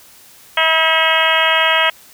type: harmonic tone with a mistuned harmonic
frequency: 322 Hz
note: E4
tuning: 41 cents flat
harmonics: 2 / 3 / 4 / 5 / 6 / 7 / 8 / 9 / 10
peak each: -20 / -20 / -20 / -20 / -20 / -20 / -20 / -20 / -20 dBFS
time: 0.57-1.9 s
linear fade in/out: 5 ms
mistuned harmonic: 7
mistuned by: -54 cents
effects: white hiss -44 dBFS RMS until 2.13 s